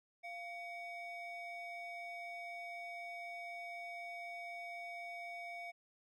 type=ring-modulated tone; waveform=triangle; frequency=1473 Hz; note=F#6; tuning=8 cents flat; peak=-39 dBFS; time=0.23-5.72 s; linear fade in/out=20 ms; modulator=779 Hz; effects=none